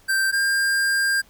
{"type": "tone pair in turn", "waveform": "square", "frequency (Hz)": [1568, 1600], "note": ["G6", "G6"], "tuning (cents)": [0, 35], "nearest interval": "unison", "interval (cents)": 35, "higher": "second", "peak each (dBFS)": -19, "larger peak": "neither", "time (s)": [[0.08, 0.32], [0.32, 1.22]], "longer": "second", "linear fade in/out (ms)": 20, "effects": ["pink hiss -55 dBFS RMS until 1.29 s"]}